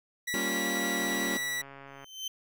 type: tone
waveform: sawtooth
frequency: 1951 Hz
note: B6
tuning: 22 cents flat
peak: -27 dBFS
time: 0.27-1.62 s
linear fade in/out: 10 ms
type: chord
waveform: sawtooth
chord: G half-diminished seventh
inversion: none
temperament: equal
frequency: 196 / 233.1 / 277.2 / 349.2 Hz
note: G3 / Bb3 / Db4 / F4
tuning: 0 / 0 / 0 / 0 cents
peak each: -33 dBFS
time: 0.34-1.37 s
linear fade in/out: 0 ms
type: click train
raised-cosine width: 0.5 ms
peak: -32 dBFS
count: 145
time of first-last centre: 1-2.043 s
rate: 138 Hz
type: tone with exponential growth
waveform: 30% pulse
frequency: 3086 Hz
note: G7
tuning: 28 cents flat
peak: -28 dBFS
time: 1.87-2.28 s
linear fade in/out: 5 ms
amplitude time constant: 88 ms
effects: none